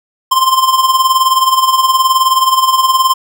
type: tone with tremolo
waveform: square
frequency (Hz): 1046.5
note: C6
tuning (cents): 0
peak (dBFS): -6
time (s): 0.31-3.14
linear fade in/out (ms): 10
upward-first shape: sine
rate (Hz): 19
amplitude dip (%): 65
effects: none